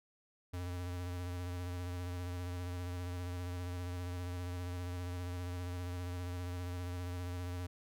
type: tone with vibrato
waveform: square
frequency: 89 Hz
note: F2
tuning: 33 cents sharp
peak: -39 dBFS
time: 0.53-7.67 s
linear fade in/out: 10 ms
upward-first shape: sine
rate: 15 Hz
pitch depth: 27 cents each way
effects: none